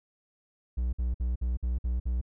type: tone bursts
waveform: triangle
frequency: 60.9 Hz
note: B1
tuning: 24 cents flat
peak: -24 dBFS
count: 7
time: 0.77-2.214 s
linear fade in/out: 10 ms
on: 160 ms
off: 54 ms
effects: none